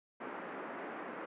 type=band-pass noise; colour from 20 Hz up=pink; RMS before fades=-44 dBFS; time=0.2-1.26 s; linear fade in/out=10 ms; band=250 to 1900 Hz; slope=24 dB/octave; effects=resampled to 8000 Hz